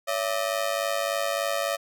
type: ring-modulated tone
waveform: sawtooth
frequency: 616 Hz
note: D#5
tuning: 17 cents flat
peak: -18 dBFS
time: 0.07-1.77 s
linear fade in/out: 20 ms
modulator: 51.7 Hz
effects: none